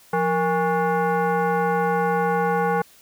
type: tone with frequency modulation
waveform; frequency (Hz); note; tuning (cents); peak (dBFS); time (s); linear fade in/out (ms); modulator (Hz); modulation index
sine; 175.3; F3; +7; -18; 0.13-2.82; 5; 642; 1.7
effects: white hiss -52 dBFS RMS until 3.01 s